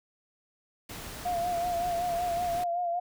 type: noise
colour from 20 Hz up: pink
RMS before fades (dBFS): -41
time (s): 0.89-2.64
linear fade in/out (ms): 5
type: tone with vibrato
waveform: sine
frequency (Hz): 698.5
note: F5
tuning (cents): 0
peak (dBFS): -27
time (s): 1.25-3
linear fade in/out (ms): 10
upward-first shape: sine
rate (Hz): 5.3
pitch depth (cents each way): 44
effects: none